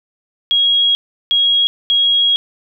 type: tone bursts at uneven times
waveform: sine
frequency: 3298 Hz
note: G#7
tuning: 13 cents flat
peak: -10 dBFS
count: 3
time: 0.51-0.95 / 1.31-1.67 / 1.9-2.36 s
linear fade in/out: 0 ms
effects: none